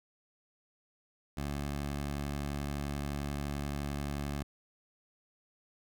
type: tone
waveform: 15% pulse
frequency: 71.5 Hz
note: D2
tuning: 46 cents flat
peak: -28 dBFS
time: 1.37-4.43 s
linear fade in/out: 5 ms
effects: none